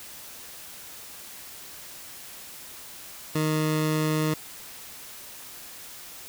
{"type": "tone", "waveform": "20% pulse", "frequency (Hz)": 155.2, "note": "D#3", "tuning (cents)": -4, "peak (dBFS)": -18, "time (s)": [3.35, 4.34], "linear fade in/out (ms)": 5, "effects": ["white hiss -43 dBFS RMS until 6.28 s"]}